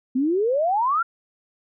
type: exponential sweep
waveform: sine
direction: up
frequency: 246.9 to 1416 Hz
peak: -18 dBFS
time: 0.15-1.03 s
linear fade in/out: 10 ms
effects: none